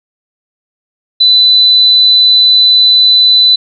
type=tone; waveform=sine; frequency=3998 Hz; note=B7; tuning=20 cents sharp; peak=-3 dBFS; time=1.2-3.56 s; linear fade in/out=10 ms; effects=none